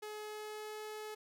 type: tone with pitch glide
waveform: sawtooth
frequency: 424.4 to 428.1 Hz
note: G#4 to A4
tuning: +38 to -47 cents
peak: -39 dBFS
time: 0.02-1.15 s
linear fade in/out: 10 ms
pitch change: +15 cents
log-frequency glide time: 0.21-0.83 s
effects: none